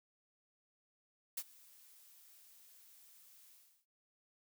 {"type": "noise with ADSR envelope", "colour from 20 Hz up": "blue", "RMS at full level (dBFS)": -38, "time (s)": [1.37, 3.86], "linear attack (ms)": 7, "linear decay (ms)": 51, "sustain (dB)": -24, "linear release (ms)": 360, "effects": []}